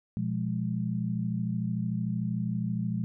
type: chord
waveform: sine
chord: F diminished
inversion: second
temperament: equal with one note detuned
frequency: 120.86 / 174.61 / 207.7 Hz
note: Cb3 / F3 / Ab3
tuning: -37 / 0 / 0 cents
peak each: -32 dBFS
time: 0.17-3.04 s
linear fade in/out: 0 ms
effects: none